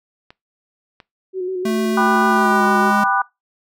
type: clicks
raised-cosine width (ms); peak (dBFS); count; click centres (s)
0.3; -24; 3; 0.305 / 1.002 / 1.683
type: tone with vibrato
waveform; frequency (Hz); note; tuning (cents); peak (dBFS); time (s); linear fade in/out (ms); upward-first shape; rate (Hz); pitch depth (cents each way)
sine; 370; F#4; 0; -20; 1.33-2.93; 50; square; 6.7; 30
type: tone with pitch glide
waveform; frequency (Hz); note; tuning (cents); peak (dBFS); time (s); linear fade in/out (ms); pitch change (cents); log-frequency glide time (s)
square; 220 to 207.7; A3 to G#3; 0 to 0; -19; 1.65-3.04; 5; -100; 2.3-2.66
type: chord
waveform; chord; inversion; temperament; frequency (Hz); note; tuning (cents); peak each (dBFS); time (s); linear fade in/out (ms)
sine; G major seventh; none; equal with one note detuned; 784 / 987.8 / 1199.3 / 1480; G5 / B5 / D6 / F#6; 0 / 0 / +36 / 0; -20; 1.97-3.22; 5
effects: noise-tail reverb RT60 0.2 s tail -21 dB re dry